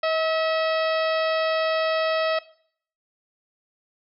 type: harmonic tone with a mistuned harmonic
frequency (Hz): 645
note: E5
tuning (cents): -38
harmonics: 1 / 2 / 3 / 4 / 5 / 6 / 7 / 8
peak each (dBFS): -22 / -28 / -32 / -34 / -36 / -38 / -39 / -40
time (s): 0.03-2.39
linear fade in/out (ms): 5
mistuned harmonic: 1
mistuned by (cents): -17
effects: noise-tail reverb RT60 0.6 s tail -19 dB re dry